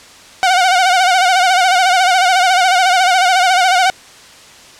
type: tone with vibrato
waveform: sawtooth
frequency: 737 Hz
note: F#5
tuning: 7 cents flat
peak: -5 dBFS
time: 0.43-3.9 s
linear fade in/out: 0 ms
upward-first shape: sine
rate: 14 Hz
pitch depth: 79 cents each way
effects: white hiss -39 dBFS RMS until 4.79 s + low-pass 7000 Hz 12 dB/octave